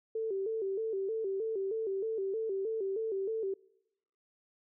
sine tone with vibrato, 415.3 Hz, G#4, in tune, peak -31 dBFS, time 0.15-3.54 s, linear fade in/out 5 ms, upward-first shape square, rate 3.2 Hz, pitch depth 120 cents each way, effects noise-tail reverb RT60 0.9 s tail -24 dB re dry

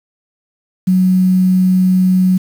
sine tone with quantisation, 185 Hz, F#3, in tune, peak -8 dBFS, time 0.87-2.38 s, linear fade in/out 10 ms, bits 6, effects none

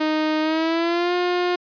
sawtooth tone with pitch glide, 310 to 356.1 Hz, D#4 to F4, -6 to +34 cents, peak -15 dBFS, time 0-1.56 s, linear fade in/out 10 ms, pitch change +240 cents, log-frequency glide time 0.41-1.14 s, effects resampled to 11025 Hz

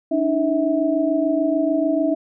sine tone cluster, 288.6 / 315.4 / 649 Hz, D4 / D#4 / E5, -30 / +24 / -27 cents, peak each -21 dBFS, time 0.11-2.15 s, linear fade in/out 10 ms, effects none

